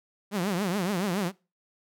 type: tone with vibrato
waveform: sawtooth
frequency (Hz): 189.8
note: F#3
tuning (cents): +44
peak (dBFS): -22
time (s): 0.31-1.32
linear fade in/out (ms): 50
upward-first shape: triangle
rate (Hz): 7.1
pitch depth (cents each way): 230
effects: noise-tail reverb RT60 0.3 s tail -23 dB re dry